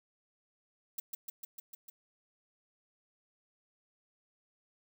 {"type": "noise with echo", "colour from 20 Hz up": "violet", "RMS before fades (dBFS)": -37, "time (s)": [0.98, 1], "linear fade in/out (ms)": 5, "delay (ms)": 150, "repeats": 6, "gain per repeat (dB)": -2, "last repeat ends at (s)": 1.9, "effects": []}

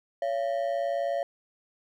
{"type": "ring-modulated tone", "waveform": "triangle", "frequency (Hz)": 622.3, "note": "D#5", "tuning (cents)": 0, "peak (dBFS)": -21, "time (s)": [0.22, 1.23], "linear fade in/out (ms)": 2, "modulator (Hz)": 59.7, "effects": []}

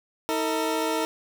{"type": "tone pair together", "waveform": "20% pulse", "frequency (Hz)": [318.9, 451], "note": ["D#4", "A4"], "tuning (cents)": [43, 43], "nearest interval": "tritone", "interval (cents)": 600, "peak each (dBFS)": -22, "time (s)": [0.29, 1.05], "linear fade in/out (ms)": 0, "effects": []}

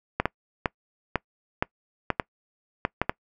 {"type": "clicks", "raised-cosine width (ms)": 0.5, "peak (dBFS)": -7, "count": 10, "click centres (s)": [0.2, 0.256, 0.658, 1.157, 1.625, 2.103, 2.198, 2.851, 3.016, 3.095], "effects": ["noise-tail reverb RT60 0.1 s tail -24 dB re dry"]}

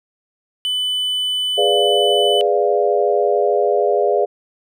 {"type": "tone", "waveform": "triangle", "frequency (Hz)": 3000, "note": "F#7", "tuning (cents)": 23, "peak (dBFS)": -16, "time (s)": [0.65, 2.41], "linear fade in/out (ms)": 0}
{"type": "chord", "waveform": "sine", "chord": "G# diminished seventh", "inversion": "none", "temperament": "equal with one note detuned", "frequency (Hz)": [413.6, 493.9, 587.3, 698.5], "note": ["G#4", "B4", "D5", "F5"], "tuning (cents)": [-7, 0, 0, 0], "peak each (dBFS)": [-17, -20, -19, -20], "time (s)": [1.57, 4.26], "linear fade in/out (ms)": 20}
{"effects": []}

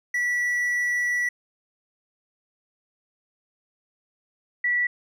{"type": "tone pair in turn", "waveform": ["triangle", "sine"], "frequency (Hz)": [1951, 1951], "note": ["B6", "B6"], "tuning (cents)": [-22, -22], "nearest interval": "unison", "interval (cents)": 0, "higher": "neither", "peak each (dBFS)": -20, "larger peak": "neither", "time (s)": [[0.14, 1.29], [4.64, 4.87]], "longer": "first", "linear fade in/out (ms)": 5, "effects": []}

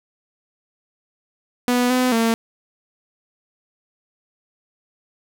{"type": "tone with pitch steps", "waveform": "sawtooth", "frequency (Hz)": [246.2, 253, 227.8], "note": ["B3", "B3", "A#3"], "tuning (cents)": [-5, 42, -40], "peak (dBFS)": -12, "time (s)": [1.68, 2.34], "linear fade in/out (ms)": 0, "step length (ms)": 220, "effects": []}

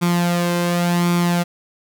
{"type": "tone with flanger", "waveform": "sawtooth", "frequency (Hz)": 174, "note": "F3", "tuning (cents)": -6, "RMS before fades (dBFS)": -18, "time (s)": [0.01, 1.44], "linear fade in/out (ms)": 20, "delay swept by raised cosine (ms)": [0.86, 1.96], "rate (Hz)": 0.9, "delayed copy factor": 0.55, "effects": []}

